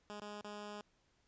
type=tone with dropouts; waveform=10% pulse; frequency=207.7 Hz; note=G#3; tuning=in tune; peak=-37 dBFS; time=0.1-0.81 s; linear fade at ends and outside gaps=0 ms; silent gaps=0.201-0.218 / 0.412-0.445 s; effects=pink hiss -75 dBFS RMS until 1.27 s + resampled to 16000 Hz